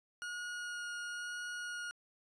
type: tone with vibrato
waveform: 40% pulse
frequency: 1439 Hz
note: F#6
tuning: 49 cents flat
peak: -39 dBFS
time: 0.22-1.91 s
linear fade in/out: 0 ms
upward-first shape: sine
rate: 1 Hz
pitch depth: 8 cents each way
effects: resampled to 22050 Hz